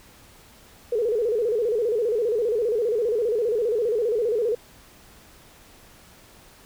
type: tone with vibrato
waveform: sine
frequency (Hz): 451.7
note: A4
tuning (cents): +45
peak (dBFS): -20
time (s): 0.92-4.55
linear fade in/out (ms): 5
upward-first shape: square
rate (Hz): 15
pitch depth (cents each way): 110
effects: pink hiss -51 dBFS RMS until 6.65 s